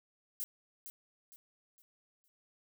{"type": "noise with echo", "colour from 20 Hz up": "violet", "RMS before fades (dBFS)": -38, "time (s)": [0.4, 0.44], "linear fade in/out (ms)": 0, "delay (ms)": 460, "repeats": 4, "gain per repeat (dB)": -9, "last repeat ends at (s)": 2.28, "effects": []}